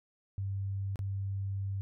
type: tone with dropouts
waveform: sine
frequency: 98 Hz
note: G2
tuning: in tune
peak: -32 dBFS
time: 0.38-1.81 s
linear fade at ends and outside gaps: 0 ms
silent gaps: 0.958-0.991 s
effects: none